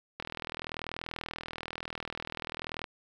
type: click train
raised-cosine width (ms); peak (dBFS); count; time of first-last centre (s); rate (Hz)
0.3; -20; 108; 0.2-2.842; 40.5
effects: 9-bit